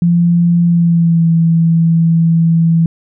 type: tone with pitch glide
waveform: sine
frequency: 171.9 to 165.28 Hz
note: F3 to E3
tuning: -27 to +5 cents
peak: -7 dBFS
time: 0.02-2.86 s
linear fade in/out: 2 ms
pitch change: -68 cents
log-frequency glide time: 0.65-1.28 s
effects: none